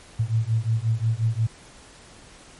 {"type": "beating tone pair", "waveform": "sine", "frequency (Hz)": [109.8, 115.4], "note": ["A2", "A#2"], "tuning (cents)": [-3, -17], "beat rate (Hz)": 5.6, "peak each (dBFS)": -23, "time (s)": [0.19, 1.47], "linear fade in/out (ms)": 10, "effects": ["pink hiss -48 dBFS RMS until 2.59 s", "MP3 48 kbps"]}